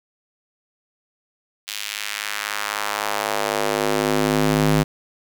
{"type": "tone with high-pass filter sweep", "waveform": "square", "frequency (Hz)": 51.91, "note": "G#1", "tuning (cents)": 0, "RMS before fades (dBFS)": -22, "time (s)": [1.67, 4.84], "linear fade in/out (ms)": 20, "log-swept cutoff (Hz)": [3200, 150], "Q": 1.2, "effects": []}